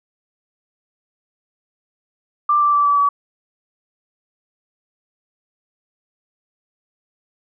sine tone with pitch steps, 1182 / 1171.8 / 1161.7 / 1151.7 / 1141.7 Hz, D6 / D6 / D6 / D6 / D6, +11 / -4 / -19 / -34 / -49 cents, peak -12 dBFS, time 2.49-3.09 s, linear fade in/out 5 ms, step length 120 ms, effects none

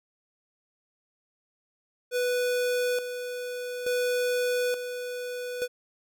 square tone with tremolo, 493.9 Hz, B4, in tune, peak -25 dBFS, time 2.11-5.68 s, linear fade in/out 50 ms, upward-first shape square, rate 0.57 Hz, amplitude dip 60%, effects none

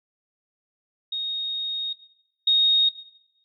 sine tone pair in turn, 3729 / 3729 Hz, A#7 / A#7, 0 / 0 cents, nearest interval unison, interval 0 cents, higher neither, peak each -25 / -15 dBFS, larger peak second, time 1.12-1.93 / 2.47-2.89 s, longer first, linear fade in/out 5 ms, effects noise-tail reverb RT60 0.9 s tail -17 dB re dry

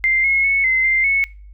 sine tone with pitch steps, 2092 / 2170 / 2204 / 2061 / 2090 / 2202 Hz, C7 / C#7 / C#7 / C7 / C7 / C#7, -1 / -37 / -11 / -27 / -2 / -12 cents, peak -13 dBFS, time 0.04-1.24 s, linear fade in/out 0 ms, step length 200 ms, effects noise-tail reverb RT60 0.4 s tail -24 dB re dry + added 50 Hz sine -37 dBFS peak until 1.53 s

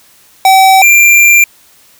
square tone pair in turn, 766 / 2376 Hz, G5 / D7, -40 / +20 cents, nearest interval octave + minor sixth, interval 1960 cents, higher second, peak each -3 dBFS, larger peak neither, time 0.45-0.82 / 0.82-1.44 s, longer second, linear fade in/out 2 ms, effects white hiss -44 dBFS RMS until 1.99 s

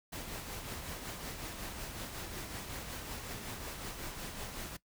pink noise with tremolo, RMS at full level -41 dBFS, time 0.12-4.77 s, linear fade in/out 10 ms, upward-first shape triangle, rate 5.4 Hz, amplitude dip 45%, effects noise-tail reverb RT60 0.1 s tail -19 dB re dry

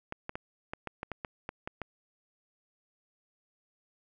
clicks, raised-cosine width 0.5 ms, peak -21 dBFS, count 11, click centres 0.124 / 0.294 / 0.355 / 0.735 / 0.873 / 1.031 / 1.117 / 1.248 / 1.491 / 1.675 / 1.817 s, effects none

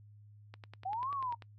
click train, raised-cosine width 0.3 ms, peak -33 dBFS, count 10, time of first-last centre 0.54-1.422 s, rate 10.2 Hz
sine linear two-way sweep, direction up then down, 728 to 1153 to 925 Hz, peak -34 dBFS, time 0.85-1.35 s, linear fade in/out 10 ms, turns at 1.12 s
effects noise-tail reverb RT60 0.1 s tail -24 dB re dry + added 104 Hz sine -54 dBFS peak until 1.58 s

